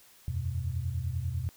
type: chord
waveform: sine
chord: E suspended second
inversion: none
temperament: equal with one note detuned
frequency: 82.41 / 92.5 / 125.19 Hz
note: E2 / F#2 / B2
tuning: 0 / 0 / +24 cents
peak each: -34 dBFS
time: 0.28-1.49 s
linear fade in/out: 0 ms
effects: white hiss -58 dBFS RMS until 1.56 s